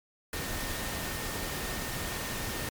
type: tone in noise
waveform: sine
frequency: 1827 Hz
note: A#6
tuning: 35 cents flat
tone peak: -44 dBFS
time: 0.33-2.69 s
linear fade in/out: 2 ms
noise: pink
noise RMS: -35 dBFS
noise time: 0.33-2.69 s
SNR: -12 dB
effects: MP3 96 kbps